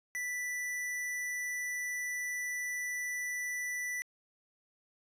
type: tone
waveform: square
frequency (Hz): 1975.5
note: B6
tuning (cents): 0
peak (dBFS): -35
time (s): 0.15-4.02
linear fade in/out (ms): 0
effects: resampled to 32000 Hz